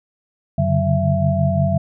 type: tone cluster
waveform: sine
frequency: 92.2 / 140.3 / 146.1 / 188.2 / 668 Hz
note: F#2 / C#3 / D3 / F#3 / E5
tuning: -6 / +21 / -9 / +30 / +23 cents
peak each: -21 dBFS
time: 0.58-1.78 s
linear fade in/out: 5 ms
effects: none